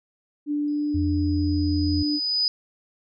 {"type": "tone with pitch glide", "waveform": "sine", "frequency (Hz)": [293.7, 295.7], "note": ["D4", "D4"], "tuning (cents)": [0, 12], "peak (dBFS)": -22, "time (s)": [0.46, 2.2], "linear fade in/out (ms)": 50, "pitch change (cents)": 12, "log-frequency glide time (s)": [0.65, 0.86]}
{"type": "tone with exponential growth", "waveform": "sine", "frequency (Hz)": 4978, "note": "D#8", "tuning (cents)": 0, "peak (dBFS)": -18, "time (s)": [0.68, 2.48], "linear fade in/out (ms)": 1, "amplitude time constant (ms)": 390}
{"type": "tone", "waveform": "sine", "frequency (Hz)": 86, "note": "F2", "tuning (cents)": -26, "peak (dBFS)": -23, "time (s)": [0.94, 2.03], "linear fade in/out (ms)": 10}
{"effects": []}